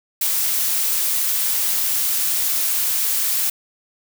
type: noise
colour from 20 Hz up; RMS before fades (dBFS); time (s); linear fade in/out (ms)
blue; -20; 0.21-3.5; 5
effects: none